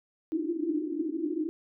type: band-pass noise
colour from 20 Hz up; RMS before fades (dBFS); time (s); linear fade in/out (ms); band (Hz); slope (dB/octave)
pink; -31; 0.32-1.49; 0; 300 to 340; 96
effects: none